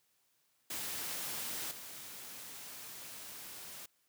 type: noise with level steps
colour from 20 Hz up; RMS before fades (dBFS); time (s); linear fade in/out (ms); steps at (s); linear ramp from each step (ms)
white; -40 / -48; 0.7-3.86; 5; 1.71; 2
effects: white hiss -75 dBFS RMS until 4.08 s + high-pass 80 Hz 12 dB/octave